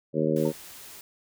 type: harmonic tone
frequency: 77.78 Hz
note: D#2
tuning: in tune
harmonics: 2 / 3 / 4 / 5 / 6 / 7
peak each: -29 / -29 / -29 / -29 / -29 / -29 dBFS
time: 0.13-0.53 s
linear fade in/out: 50 ms
type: noise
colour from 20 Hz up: white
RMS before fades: -45 dBFS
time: 0.36-1.01 s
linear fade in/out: 2 ms
type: tone with exponential decay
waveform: sine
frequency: 911 Hz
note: A#5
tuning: 40 cents flat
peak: -36 dBFS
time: 0.45-0.58 s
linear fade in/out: 5 ms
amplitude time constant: 27 ms
effects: none